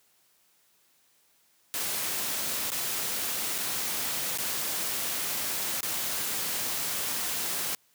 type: noise with dropouts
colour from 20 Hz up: white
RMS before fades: -31 dBFS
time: 1.74-7.75 s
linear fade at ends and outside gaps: 0 ms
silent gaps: 2.703-2.718 / 3.581-3.585 / 4.375-4.385 / 5.807-5.83 s
effects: white hiss -66 dBFS RMS until 7.94 s + high-pass 100 Hz 12 dB/octave